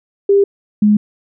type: tone pair in turn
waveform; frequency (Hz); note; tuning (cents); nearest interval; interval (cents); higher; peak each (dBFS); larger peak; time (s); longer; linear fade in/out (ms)
sine; 399 / 209.3; G4 / G#3; +31 / +14; major seventh; 1117; first; -7; neither; 0.29-0.44 / 0.82-0.97; neither; 5
effects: none